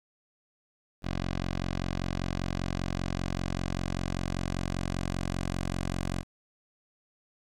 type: tone with low-pass filter sweep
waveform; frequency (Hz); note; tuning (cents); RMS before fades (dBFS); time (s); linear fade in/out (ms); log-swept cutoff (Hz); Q
10% pulse; 45.11; F#1; -43; -32; 1.02-6.24; 50; 4700 to 8800; 1.1
effects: 9-bit